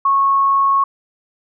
sine tone, 1099 Hz, C#6, 15 cents flat, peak -11 dBFS, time 0.05-0.84 s, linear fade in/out 5 ms, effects none

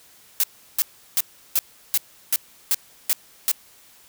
blue noise bursts, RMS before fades -19 dBFS, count 9, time 0.4-3.515 s, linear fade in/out 0 ms, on 35 ms, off 350 ms, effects white hiss -52 dBFS RMS until 4.08 s

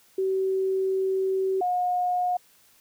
sine tone pair in turn, 381.5 / 720.2 Hz, G4 / F#5, -47 / -47 cents, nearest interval major seventh, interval 1100 cents, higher second, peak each -22 / -22 dBFS, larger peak neither, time 0.18-1.61 / 1.61-2.37 s, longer first, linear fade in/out 5 ms, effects white hiss -59 dBFS RMS until 2.8 s

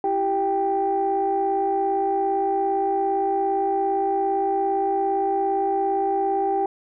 sine tone cluster, 333.5 / 391 / 788 Hz, E4 / G4 / G5, +20 / -4 / +9 cents, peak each -29 / -23 / -21 dBFS, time 0.04-6.66 s, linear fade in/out 2 ms, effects tanh soft clip ceiling -12 dBFS

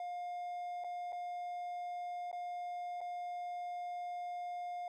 triangle tone with dropouts, 709 Hz, F5, 26 cents sharp, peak -37 dBFS, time 0-4.88 s, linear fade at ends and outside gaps 2 ms, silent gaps 0.839-0.844 / 1.123-1.128 / 2.315-2.328 / 3.007-3.013 s, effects none

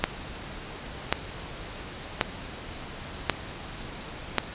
click train, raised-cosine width 0.3 ms, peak -4 dBFS, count 5, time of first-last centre 0.04-4.383 s, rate 0.921 Hz, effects pink hiss -39 dBFS RMS until 4.54 s + resampled to 8000 Hz

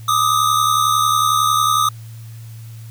square tone pair together, 1193 / 1264 Hz, D6 / D#6, +27 / +27 cents, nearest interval minor second, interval 100 cents, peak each -17 dBFS, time 0.08-1.89 s, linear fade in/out 5 ms, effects added 113 Hz sine -32 dBFS peak until 2.9 s + white hiss -48 dBFS RMS until 2.9 s

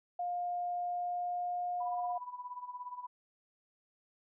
sine tone with pitch glide, 708 to 713.7 Hz, F5 to F5, +23 to +37 cents, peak -33 dBFS, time 0.19-2.18 s, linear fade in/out 5 ms, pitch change +14 cents, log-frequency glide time 0.77-2.01 s
sine tone with tremolo, 987.8 Hz, B5, in tune, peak -38 dBFS, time 1.8-3.07 s, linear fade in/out 10 ms, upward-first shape sine, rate 17 Hz, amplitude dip 75%
effects none

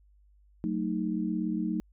sine chord, D# diminished, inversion first, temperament just, 186.68 / 224 / 311.1 Hz, F#3 / A3 / D#4, +16 / +31 / 0 cents, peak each -32 dBFS, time 0.64-1.8 s, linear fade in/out 0 ms, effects added 50 Hz sine -58 dBFS peak until 1.92 s

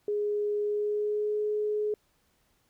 sine tone with pitch glide, 415.3 to 421.8 Hz, G#4 to G#4, 0 to +27 cents, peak -26 dBFS, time 0.08-1.94 s, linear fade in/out 2 ms, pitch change +27 cents, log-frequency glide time 0.61-1.4 s, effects pink hiss -70 dBFS RMS until 2.69 s

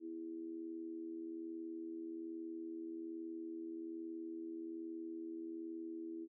sine tone with amplitude modulation, 329.6 Hz, E4, in tune, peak -40 dBFS, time 0-6.28 s, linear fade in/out 50 ms, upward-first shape sine, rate 81.2 Hz, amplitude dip 65%, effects none

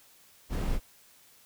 brown noise, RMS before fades -28 dBFS, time 0.49-0.8 s, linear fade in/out 50 ms, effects white hiss -59 dBFS RMS until 1.45 s

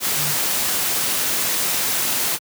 sine tone in noise, 150.1 Hz, D3, 38 cents sharp, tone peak -28 dBFS, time 0.15-0.36 s, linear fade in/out 50 ms, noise white, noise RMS -21 dBFS, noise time 0-2.39 s, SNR -10 dB, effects high-pass 100 Hz 12 dB/octave

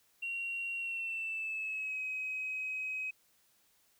sine tone with pitch glide, 2748 to 2535 Hz, F7 to D#7, -29 to +32 cents, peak -34 dBFS, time 0.22-3.11 s, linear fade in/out 10 ms, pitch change -139 cents, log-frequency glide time 0.77-2.01 s, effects tanh soft clip ceiling -30 dBFS + white hiss -70 dBFS RMS until 3.99 s

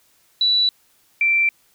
sine tone pair in turn, 3947 / 2347 Hz, B7 / D7, -2 / -2 cents, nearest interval major sixth, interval 900 cents, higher first, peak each -14 dBFS, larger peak neither, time 0.41-0.69 / 1.21-1.49 s, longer neither, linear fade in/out 2 ms, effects white hiss -59 dBFS RMS until 1.74 s

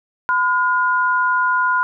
sine tone pair together, 1010 / 1428.4 Hz, B5 / F6, +39 / +39 cents, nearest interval tritone, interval 600 cents, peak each -17 dBFS, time 0.29-1.83 s, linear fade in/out 0 ms, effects none

